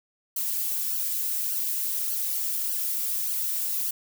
violet noise with flanger, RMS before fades -28 dBFS, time 0.36-3.91 s, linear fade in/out 5 ms, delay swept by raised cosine 0.66 to 4.96 ms, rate 1.7 Hz, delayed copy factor +0.75, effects none

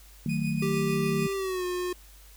sine chord, D# diminished, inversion none, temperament just, 155.56 / 186.68 / 224 Hz, D#3 / F#3 / A3, 0 / +16 / +31 cents, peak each -29 / -31 / -30 dBFS, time 0.26-1.27 s, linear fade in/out 2 ms
40% pulse tone with tremolo, 2482 Hz, D#7, 5 cents flat, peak -35 dBFS, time 0.29-1.33 s, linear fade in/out 5 ms, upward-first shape sine, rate 6.7 Hz, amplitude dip 65%
square tone with pitch glide, 392 to 359.5 Hz, G4 to F#4, 0 to -50 cents, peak -29 dBFS, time 0.62-1.93 s, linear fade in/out 5 ms, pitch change -150 cents, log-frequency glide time 1.35-1.65 s
effects added 50 Hz sine -50 dBFS peak until 2.36 s + white hiss -55 dBFS RMS until 2.36 s

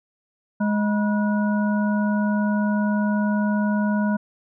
harmonic tone with a mistuned harmonic, 208.7 Hz, G#3, 9 cents sharp, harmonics 1 / 3 / 5 / 7, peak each -19 / -30 / -31 / -32 dBFS, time 0.6-4.17 s, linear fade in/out 10 ms, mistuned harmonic 5, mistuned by -130 cents, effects none

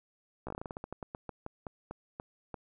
slowing click train, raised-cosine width 1 ms, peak -25 dBFS, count 20, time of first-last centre 0.47-2.542 s, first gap 15 ms, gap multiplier 1.19, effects none

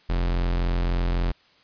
45% pulse tone, 43.65 Hz, F1, in tune, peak -21 dBFS, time 0.09-1.32 s, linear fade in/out 10 ms, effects white hiss -58 dBFS RMS until 1.63 s + resampled to 11025 Hz

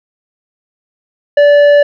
sine tone with tanh clipping, 580 Hz, D5, 22 cents flat, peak -5 dBFS, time 1.37-1.83 s, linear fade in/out 5 ms, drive 9 dB, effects none

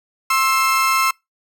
30% pulse tone pair together, 1060 / 1318.5 Hz, C6 / E6, +22 / 0 cents, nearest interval major third, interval 378 cents, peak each -15 dBFS, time 0.3-1.11 s, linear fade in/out 5 ms, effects noise-tail reverb RT60 0.2 s tail -26 dB re dry

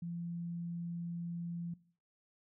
sine tone, 171 Hz, F3, 36 cents flat, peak -38 dBFS, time 0.02-1.74 s, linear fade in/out 5 ms, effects noise-tail reverb RT60 0.5 s tail -20 dB re dry

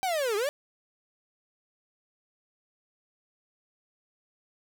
45% pulse linear two-way sweep, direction down then up, 784 to 392 to 603 Hz, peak -26 dBFS, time 0.03-0.49 s, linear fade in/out 0 ms, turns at 0.36 s, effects none

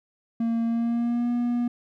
triangle tone with pitch glide, 230 to 240.7 Hz, A#3 to B3, -23 to -44 cents, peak -20 dBFS, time 0.4-1.68 s, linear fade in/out 5 ms, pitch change +79 cents, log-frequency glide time 0.65-1.3 s, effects none

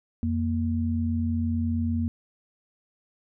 sine tone pair together, 87.5 / 233.6 Hz, F2 / A#3, +4 / +4 cents, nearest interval octave + perfect fourth, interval 1700 cents, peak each -26 dBFS, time 0.23-2.08 s, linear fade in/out 0 ms, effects none

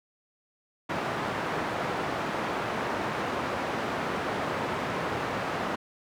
white band-pass noise, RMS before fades -31 dBFS, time 0.89-5.76 s, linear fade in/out 10 ms, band 110 to 1200 Hz, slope 12 dB/octave, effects none

